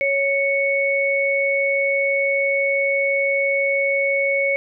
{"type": "tone pair together", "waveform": "sine", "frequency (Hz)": [554.2, 2217], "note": ["C#5", "C#7"], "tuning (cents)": [-1, 0], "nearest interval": "2 octaves", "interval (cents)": 2401, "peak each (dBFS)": [-20, -19], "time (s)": [0.01, 4.56], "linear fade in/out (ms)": 0, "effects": []}